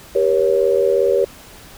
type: chord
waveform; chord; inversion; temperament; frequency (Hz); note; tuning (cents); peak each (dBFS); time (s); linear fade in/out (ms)
sine; G diminished; none; equal with one note detuned; 392 / 477.3 / 554.4; G4 / Bb4 / Db5; 0 / +41 / 0; -17; 0.15-1.25; 5
effects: pink hiss -41 dBFS RMS until 1.77 s